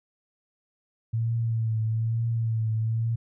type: tone with vibrato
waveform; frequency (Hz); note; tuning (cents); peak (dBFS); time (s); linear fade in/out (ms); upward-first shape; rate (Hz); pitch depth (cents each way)
sine; 113; A2; +47; -23; 1.13-3.16; 10; triangle; 1.1; 47
effects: none